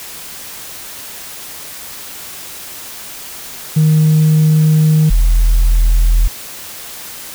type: tone pair in turn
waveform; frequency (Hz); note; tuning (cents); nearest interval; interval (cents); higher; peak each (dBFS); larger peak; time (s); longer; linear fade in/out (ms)
sine; 155.56 / 41.29; D#3 / E1; 0 / +4; octave + major seventh; 2296; first; -5; neither; 3.76-5.1 / 5.1-6.28; first; 10
effects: tanh soft clip ceiling -5 dBFS + white hiss -30 dBFS RMS until 7.34 s